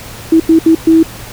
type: tone bursts at uneven times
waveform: sine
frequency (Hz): 324.7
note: E4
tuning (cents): -26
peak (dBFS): -3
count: 4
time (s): 0.32-0.4 / 0.49-0.59 / 0.66-0.75 / 0.87-1.03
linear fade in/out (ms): 5
effects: added 114 Hz sine -34 dBFS peak until 1.32 s + pink hiss -30 dBFS RMS until 1.32 s